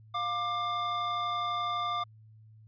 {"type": "tone pair together", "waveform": "square", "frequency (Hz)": [705.8, 1187], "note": ["F5", "D6"], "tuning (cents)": [18, 18], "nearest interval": "major sixth", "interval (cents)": 900, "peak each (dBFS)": [-37, -31], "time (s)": [0.14, 2.04], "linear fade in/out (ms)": 10, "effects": ["added 109 Hz sine -52 dBFS peak until 2.67 s", "resampled to 11025 Hz"]}